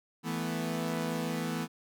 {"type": "chord", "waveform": "sawtooth", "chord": "E suspended fourth", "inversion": "none", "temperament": "equal", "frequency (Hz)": [164.81, 220, 246.9], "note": ["E3", "A3", "B3"], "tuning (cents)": [0, 0, 0], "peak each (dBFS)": [-31, -33, -32], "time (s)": [0.23, 1.68], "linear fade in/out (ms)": 50, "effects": []}